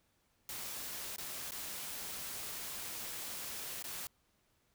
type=noise with dropouts; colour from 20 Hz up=white; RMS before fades=-43 dBFS; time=0.49-4.07 s; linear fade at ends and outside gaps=1 ms; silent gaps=1.162-1.182 / 1.509-1.519 / 3.825-3.841 s; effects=pink hiss -75 dBFS RMS until 4.74 s